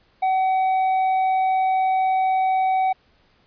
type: tone with tanh clipping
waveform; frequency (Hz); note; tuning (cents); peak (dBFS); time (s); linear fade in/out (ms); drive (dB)
sine; 756; F#5; +37; -18; 0.22-2.93; 10; 5
effects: pink hiss -60 dBFS RMS until 3.46 s + resampled to 11025 Hz